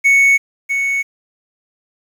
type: tone with echo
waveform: triangle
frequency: 2217 Hz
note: C#7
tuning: in tune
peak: -6 dBFS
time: 0.04-0.38 s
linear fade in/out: 20 ms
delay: 650 ms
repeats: 1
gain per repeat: -7 dB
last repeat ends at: 1.03 s
effects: 7-bit